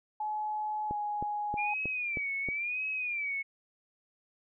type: tone with pitch glide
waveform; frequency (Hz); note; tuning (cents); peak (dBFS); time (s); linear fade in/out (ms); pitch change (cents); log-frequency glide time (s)
sine; 851 to 833; G#5 to G#5; +42 to +5; -31; 0.2-1.74; 5; -37; 0.87-0.95
type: click train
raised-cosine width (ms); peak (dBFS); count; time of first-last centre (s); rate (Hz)
2; -24; 6; 0.91-2.487; 3.17
type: tone with vibrato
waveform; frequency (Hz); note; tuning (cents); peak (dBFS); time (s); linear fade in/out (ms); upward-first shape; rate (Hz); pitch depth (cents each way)
sine; 2373; D7; +17; -31; 1.57-3.43; 20; sine; 0.95; 130
effects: none